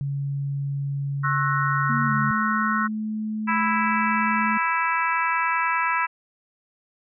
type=tone; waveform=sine; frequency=140 Hz; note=C#3; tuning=18 cents sharp; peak=-24 dBFS; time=0.01-2.31 s; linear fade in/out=0 ms
type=chord; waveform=sine; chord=F# dominant seventh; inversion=second; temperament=equal with one note detuned; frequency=1085.9 / 1318.5 / 1480 / 1864.7 Hz; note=C#6 / E6 / F#6 / A#6; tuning=-36 / 0 / 0 / 0 cents; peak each=-26 / -26 / -26 / -31 dBFS; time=1.23-2.88 s; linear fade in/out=20 ms
type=tone with pitch glide; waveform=sine; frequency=231.3 to 215.8 Hz; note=A#3 to A3; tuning=-13 to -33 cents; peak=-25 dBFS; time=1.89-4.58 s; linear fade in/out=10 ms; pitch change=-120 cents; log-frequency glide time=2.05-2.12 s
type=harmonic tone; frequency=329.6 Hz; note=E4; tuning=in tune; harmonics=3 / 4 / 5 / 6 / 7 / 8; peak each=-24 / -26 / -28 / -30 / -31 / -32 dBFS; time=3.47-6.07 s; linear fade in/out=20 ms
effects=none